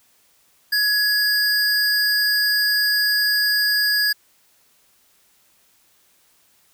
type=tone pair together; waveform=square; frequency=1681 / 4825 Hz; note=G#6 / D8; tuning=+20 / +46 cents; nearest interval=octave + tritone; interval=1826 cents; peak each=-20 dBFS; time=0.72-4.13 s; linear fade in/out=10 ms; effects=white hiss -59 dBFS RMS until 6.73 s